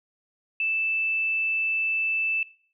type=tone; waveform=sine; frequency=2640 Hz; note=E7; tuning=2 cents sharp; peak=-23 dBFS; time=0.6-2.43 s; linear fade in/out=2 ms; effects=noise-tail reverb RT60 0.5 s tail -19 dB re dry